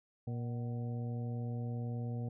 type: harmonic tone with a mistuned harmonic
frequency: 118.8 Hz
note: A#2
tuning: 33 cents sharp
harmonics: 1 / 2 / 3 / 4 / 5 / 6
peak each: -36 / -43 / -57 / -49 / -55 / -54 dBFS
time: 0.27-2.29 s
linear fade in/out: 5 ms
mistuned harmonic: 6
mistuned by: +87 cents
effects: none